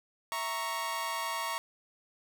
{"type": "chord", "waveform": "sawtooth", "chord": "A# diminished", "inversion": "second", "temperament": "equal", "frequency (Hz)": [659.3, 932.3, 1108.7], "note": ["E5", "A#5", "C#6"], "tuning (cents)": [0, 0, 0], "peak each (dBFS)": [-38, -32, -32], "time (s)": [0.32, 1.58], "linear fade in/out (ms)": 0, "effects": []}